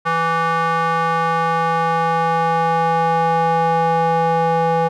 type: tone with band-pass filter sweep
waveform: square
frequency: 165.4 Hz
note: E3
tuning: 6 cents sharp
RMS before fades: -17 dBFS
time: 0.05-4.89 s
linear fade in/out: 20 ms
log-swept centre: 1200 to 710 Hz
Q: 2.6
effects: none